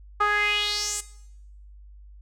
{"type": "tone with band-pass filter sweep", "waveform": "sawtooth", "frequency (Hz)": 415.3, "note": "G#4", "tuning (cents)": 0, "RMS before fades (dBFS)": -25, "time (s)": [0.2, 1.01], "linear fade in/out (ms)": 10, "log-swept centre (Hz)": [1200, 8600], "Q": 4.1, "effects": ["noise-tail reverb RT60 0.8 s tail -17 dB re dry", "added 50 Hz sine -44 dBFS peak until 2.21 s"]}